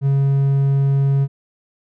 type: tone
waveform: triangle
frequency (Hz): 138.1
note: C#3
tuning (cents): -6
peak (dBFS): -11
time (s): 0.01-1.28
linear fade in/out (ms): 50
effects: none